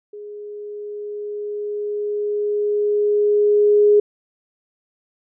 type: tone with level ramp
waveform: sine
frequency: 415.3 Hz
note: G#4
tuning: in tune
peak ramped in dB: -32 to -9 dBFS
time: 0.13-4 s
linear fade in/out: 5 ms
effects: none